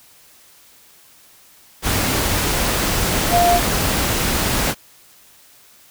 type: tone in noise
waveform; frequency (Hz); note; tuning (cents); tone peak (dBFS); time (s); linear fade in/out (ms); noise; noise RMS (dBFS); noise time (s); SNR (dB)
sine; 698.5; F5; 0; -12; 3.3-3.6; 50; pink; -19; 1.82-4.75; +4
effects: white hiss -49 dBFS RMS until 5.9 s